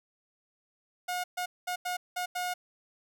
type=tone bursts at uneven times; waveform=sawtooth; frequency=720 Hz; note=F#5; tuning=47 cents flat; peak=-27 dBFS; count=6; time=1.08-1.24 / 1.37-1.46 / 1.67-1.76 / 1.85-1.97 / 2.16-2.26 / 2.35-2.54 s; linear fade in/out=10 ms; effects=none